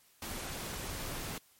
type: noise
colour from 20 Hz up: pink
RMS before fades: -40 dBFS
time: 0.22-1.38 s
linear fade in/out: 2 ms
effects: white hiss -65 dBFS RMS until 1.59 s + MP3 64 kbps